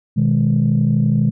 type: chord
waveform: sine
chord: G# minor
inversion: first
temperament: equal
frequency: 123.47 / 155.56 / 207.7 Hz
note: B2 / D#3 / G#3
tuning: 0 / 0 / 0 cents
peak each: -16 dBFS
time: 0.16-1.31 s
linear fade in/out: 20 ms
effects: tanh soft clip ceiling -6 dBFS